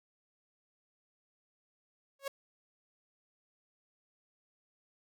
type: tone with exponential growth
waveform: sawtooth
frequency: 551 Hz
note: C#5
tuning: 11 cents flat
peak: -28 dBFS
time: 2.19-2.28 s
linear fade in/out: 5 ms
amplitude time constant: 18 ms
effects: none